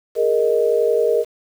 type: chord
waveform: sine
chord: Ab suspended second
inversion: none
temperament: equal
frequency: 415.3 / 466.2 / 622.3 Hz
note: Ab4 / Bb4 / Eb5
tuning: 0 / 0 / 0 cents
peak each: -20 / -16 / -21 dBFS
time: 0.15-1.25 s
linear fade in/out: 50 ms
effects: 7-bit